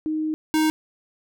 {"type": "tone pair in turn", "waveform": ["sine", "square"], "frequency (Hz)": [311.1, 312.2], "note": ["D#4", "D#4"], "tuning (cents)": [0, 6], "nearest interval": "unison", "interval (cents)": 6, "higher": "second", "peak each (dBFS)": [-22, -18], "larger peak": "second", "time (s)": [[0.06, 0.34], [0.54, 0.7]], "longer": "first", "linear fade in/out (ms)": 0, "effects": []}